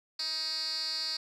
10% pulse tone with band-pass filter, 314.6 Hz, D#4, 19 cents sharp, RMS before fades -34 dBFS, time 0.19-1.17 s, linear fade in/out 5 ms, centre 4600 Hz, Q 8, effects none

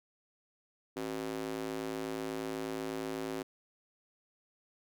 square tone with high-pass filter, 54.1 Hz, A1, 29 cents flat, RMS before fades -38 dBFS, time 0.96-3.43 s, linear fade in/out 10 ms, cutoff 320 Hz, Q 2.4, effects none

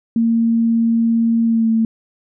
sine tone with pitch glide, 229.4 to 224.5 Hz, A#3 to A3, -28 to +35 cents, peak -12 dBFS, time 0.16-1.85 s, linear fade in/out 2 ms, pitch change -37 cents, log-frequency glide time 1.45-1.69 s, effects none

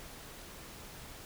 silence, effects pink hiss -49 dBFS RMS until 1.25 s

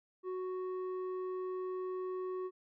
square tone with low-pass filter, 370 Hz, F#4, in tune, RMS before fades -39 dBFS, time 0.23-2.51 s, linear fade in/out 50 ms, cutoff 820 Hz, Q 3.2, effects none

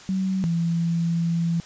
sine tone pair in turn, 189.4 / 168.06 Hz, F#3 / E3, +41 / +34 cents, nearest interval major second, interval 207 cents, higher first, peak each -21 / -20 dBFS, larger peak second, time 0.09-0.44 / 0.44-1.6 s, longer second, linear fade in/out 0 ms, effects white hiss -45 dBFS RMS until 1.65 s + resampled to 16000 Hz

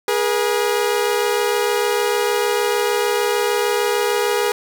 sawtooth tone pair together, 413.4 / 480 Hz, G#4 / B4, -8 / -49 cents, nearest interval minor third, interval 259 cents, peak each -15 / -16 dBFS, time 0.08-4.52 s, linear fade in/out 2 ms, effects none

